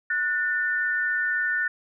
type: tone pair together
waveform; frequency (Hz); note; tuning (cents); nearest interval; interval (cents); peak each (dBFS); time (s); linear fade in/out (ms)
sine; 1470 / 1793.7; F#6 / A6; -12 / +33; minor third; 345; -25; 0.1-1.68; 5
effects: none